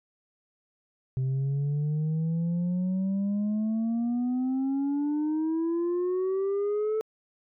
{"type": "exponential sweep", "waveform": "sine", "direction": "up", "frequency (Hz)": [129.1, 440], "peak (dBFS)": -22, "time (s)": [1.17, 7.01], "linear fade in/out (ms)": 0, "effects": ["tanh soft clip ceiling -24 dBFS"]}